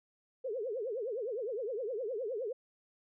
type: tone with vibrato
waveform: sine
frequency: 466.2 Hz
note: A#4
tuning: in tune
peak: -34 dBFS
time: 0.44-2.53 s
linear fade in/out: 10 ms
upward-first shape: triangle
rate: 9.7 Hz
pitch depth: 300 cents each way
effects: none